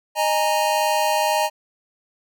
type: chord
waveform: square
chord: D# suspended fourth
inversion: none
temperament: equal with one note detuned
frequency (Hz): 617.6 / 830.6 / 932.3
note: D#5 / G#5 / A#5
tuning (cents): -13 / 0 / 0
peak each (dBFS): -23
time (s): 0.15-1.5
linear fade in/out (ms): 50
effects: none